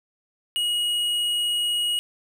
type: tone with hard clipping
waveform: sine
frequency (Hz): 2896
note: F#7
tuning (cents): -38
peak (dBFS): -23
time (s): 0.56-1.99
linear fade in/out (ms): 0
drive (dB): 8
effects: none